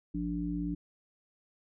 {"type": "harmonic tone", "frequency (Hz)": 58.5, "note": "A#1", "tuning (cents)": 7, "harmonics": [1, 3, 5], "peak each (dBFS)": [-39, -35, -34], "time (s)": [0.14, 0.75], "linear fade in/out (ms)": 10, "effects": []}